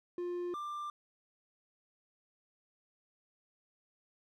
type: tone pair in turn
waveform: triangle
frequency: 352.7 / 1186.3 Hz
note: F4 / D6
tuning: +17 / +17 cents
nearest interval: octave + major sixth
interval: 2100 cents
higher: second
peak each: -33 / -36 dBFS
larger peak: first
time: 0.18-0.54 / 0.54-0.9 s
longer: neither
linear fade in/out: 2 ms
effects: none